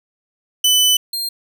sawtooth tone pair in turn, 3000 / 4200 Hz, F#7 / C8, +23 / +6 cents, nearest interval tritone, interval 583 cents, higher second, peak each -8 / -18 dBFS, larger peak first, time 0.64-0.97 / 1.13-1.29 s, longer first, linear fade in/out 5 ms, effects none

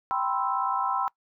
sine chord, C major seventh, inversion second, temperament equal, 784 / 987.8 / 1046.5 / 1318.5 Hz, G5 / B5 / C6 / E6, 0 / 0 / 0 / 0 cents, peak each -30 dBFS, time 0.11-1.08 s, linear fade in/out 0 ms, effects noise-tail reverb RT60 0.1 s tail -23 dB re dry

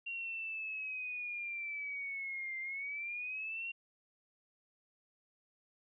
sine linear two-way sweep, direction down then up, 2763 to 2088 to 2763 Hz, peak -38 dBFS, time 0.06-3.72 s, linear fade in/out 10 ms, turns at 2.59 s, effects none

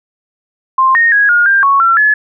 sine tone with pitch steps, 1052 / 1852 / 1656 / 1428 / 1592 / 1108 / 1355 / 1710 Hz, C6 / A#6 / G#6 / F6 / G6 / C#6 / E6 / A6, +9 / -12 / -5 / +38 / +26 / -1 / +47 / -50 cents, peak -6 dBFS, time 0.78-2.14 s, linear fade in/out 5 ms, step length 170 ms, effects none

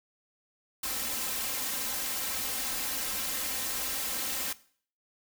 white noise with comb filter, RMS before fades -33 dBFS, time 0.83-4.53 s, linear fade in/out 5 ms, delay 3.8 ms, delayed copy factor +0.75, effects noise-tail reverb RT60 0.5 s tail -18 dB re dry

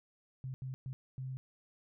sine tone bursts at uneven times, 130.81 Hz, C3, in tune, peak -38 dBFS, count 4, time 0.44-0.54 / 0.62-0.74 / 0.86-0.93 / 1.18-1.37 s, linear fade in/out 0 ms, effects none

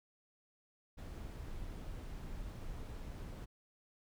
brown noise, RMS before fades -45 dBFS, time 0.97-3.46 s, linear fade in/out 20 ms, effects none

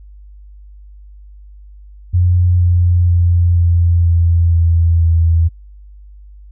sine tone with pitch steps, 89 / 87.93 / 86.87 / 85.82 / 84.78 / 83.76 / 82.75 Hz, F2 / F2 / F2 / F2 / E2 / E2 / E2, +33 / +12 / -9 / -30 / +49 / +28 / +7 cents, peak -8 dBFS, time 2.13-5.49 s, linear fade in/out 20 ms, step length 480 ms, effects added 50 Hz sine -35 dBFS peak until 6.51 s

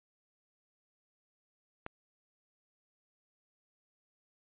click, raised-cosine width 0.5 ms, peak -24 dBFS, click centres 1.864 s, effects resampled to 8000 Hz

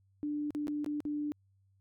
sine tone with dropouts, 295.6 Hz, D4, 11 cents sharp, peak -32 dBFS, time 0.23-1.32 s, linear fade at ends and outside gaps 0 ms, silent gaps 0.506-0.549 / 0.671-0.681 / 0.845-0.862 / 1.004-1.052 s, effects added 97 Hz sine -66 dBFS peak until 1.8 s

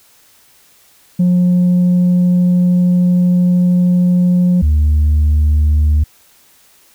sine tone pair in turn, 178.7 / 75.37 Hz, F3 / D2, +40 / +45 cents, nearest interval octave + minor third, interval 1495 cents, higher first, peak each -6 dBFS, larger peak neither, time 1.19-4.62 / 4.62-6.04 s, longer first, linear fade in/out 10 ms, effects tanh soft clip ceiling -7 dBFS + white hiss -49 dBFS RMS until 6.94 s

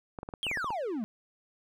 clicks, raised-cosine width 1 ms, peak -24 dBFS, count 9, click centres 0.188 / 0.231 / 0.289 / 0.338 / 0.467 / 0.514 / 0.573 / 0.644 / 0.705 s
triangle exponential sweep, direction down, 3322 to 202.1 Hz, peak -29 dBFS, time 0.43-1.04 s, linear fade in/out 0 ms
effects none

